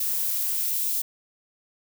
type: noise with high-pass filter sweep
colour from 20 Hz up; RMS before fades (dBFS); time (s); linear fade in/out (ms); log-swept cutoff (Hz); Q
violet; -26; 0-1.02; 5; 440 to 3600; 0.92
effects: none